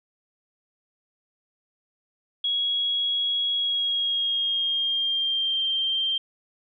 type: tone with pitch glide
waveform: sine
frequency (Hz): 3322 to 3159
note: G#7 to G7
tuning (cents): 0 to +13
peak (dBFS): -22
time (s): 2.44-6.18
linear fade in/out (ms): 5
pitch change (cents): -87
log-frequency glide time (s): 3.54-5.62
effects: none